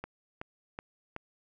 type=click train; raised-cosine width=0.5 ms; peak=-23 dBFS; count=4; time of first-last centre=0.04-1.164 s; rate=2.67 Hz; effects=none